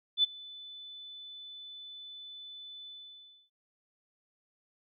sine tone with ADSR envelope, 3500 Hz, A7, 10 cents flat, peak -20 dBFS, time 0.17-3.5 s, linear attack 65 ms, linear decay 17 ms, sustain -24 dB, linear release 630 ms, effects none

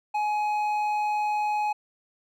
sine tone with hard clipping, 841 Hz, G#5, 22 cents sharp, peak -25 dBFS, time 0.14-1.73 s, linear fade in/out 10 ms, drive 6 dB, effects none

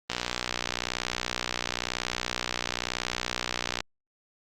click train, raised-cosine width 0.2 ms, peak -10 dBFS, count 227, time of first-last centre 0.1-3.805 s, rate 61 Hz, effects Opus 24 kbps

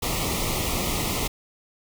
pink band-stop noise, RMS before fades -26 dBFS, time 0.02-1.28 s, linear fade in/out 10 ms, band 1300 to 1900 Hz, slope 96 dB/octave, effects none

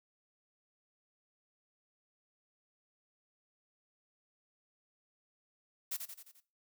blue noise with echo, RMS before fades -37 dBFS, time 5.91-5.97 s, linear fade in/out 10 ms, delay 87 ms, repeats 5, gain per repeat -5 dB, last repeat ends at 6.405 s, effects noise-tail reverb RT60 0.3 s tail -17 dB re dry

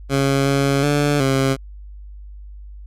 15% pulse tone with pitch steps, 137.6 / 138.8 / 145.5 / 134.7 Hz, C#3 / C#3 / D3 / C#3, -12 / +3 / -16 / -49 cents, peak -9 dBFS, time 0.09-1.57 s, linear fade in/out 50 ms, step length 370 ms, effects added 50 Hz sine -34 dBFS peak until 2.86 s + low-pass 11000 Hz 12 dB/octave

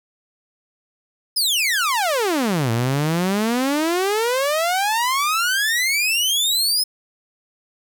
sawtooth exponential two-way sweep, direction down then up, 5200 to 111.5 to 5200 Hz, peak -14 dBFS, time 1.36-6.84 s, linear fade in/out 10 ms, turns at 2.71 s, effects none

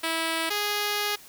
5% pulse tone pair in turn, 326.4 / 414.2 Hz, E4 / G#4, -17 / -5 cents, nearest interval major third, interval 412 cents, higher second, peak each -14 / -14 dBFS, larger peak neither, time 0.03-0.5 / 0.5-1.16 s, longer second, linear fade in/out 10 ms, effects white hiss -49 dBFS RMS until 1.28 s

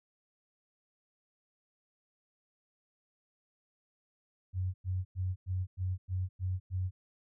sine tone bursts, 92.5 Hz, F#2, in tune, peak -30 dBFS, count 8, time 4.53-6.91 s, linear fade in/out 50 ms, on 210 ms, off 100 ms, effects none

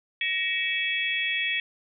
sine tone cluster, 1883 / 2266 / 2615 / 3342 Hz, A#6 / C#7 / E7 / G#7, +17 / +37 / -15 / +10 cents, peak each -30 dBFS, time 0.21-1.6 s, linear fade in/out 2 ms, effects none

